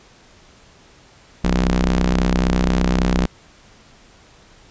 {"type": "ring-modulated tone", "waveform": "sawtooth", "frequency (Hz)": 63.7, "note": "C2", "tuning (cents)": -46, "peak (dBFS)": -8, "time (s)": [1.44, 3.26], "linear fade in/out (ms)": 5, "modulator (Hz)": 113, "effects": ["pink hiss -49 dBFS RMS until 4.7 s", "resampled to 16000 Hz"]}